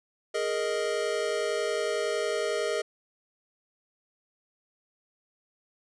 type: chord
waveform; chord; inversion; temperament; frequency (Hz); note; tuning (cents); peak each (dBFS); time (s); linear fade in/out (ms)
square; Ab suspended second; none; equal; 415.3 / 466.2 / 622.3; Ab4 / Bb4 / Eb5; 0 / 0 / 0; -32; 0.34-2.82; 10
effects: resampled to 22050 Hz